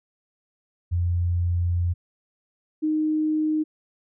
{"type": "tone pair in turn", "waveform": "sine", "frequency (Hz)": [87.31, 309.3], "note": ["F2", "D#4"], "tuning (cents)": [0, -10], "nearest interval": "octave + minor seventh", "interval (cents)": 2190, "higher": "second", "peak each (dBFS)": -20, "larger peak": "neither", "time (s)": [[0.91, 1.94], [2.82, 3.64]], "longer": "first", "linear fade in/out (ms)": 20, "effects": []}